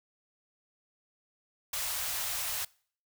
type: band-stop noise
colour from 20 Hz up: white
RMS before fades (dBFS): -34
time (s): 1.73-2.65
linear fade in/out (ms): 5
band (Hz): 120 to 590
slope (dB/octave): 24
effects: noise-tail reverb RT60 0.5 s tail -24 dB re dry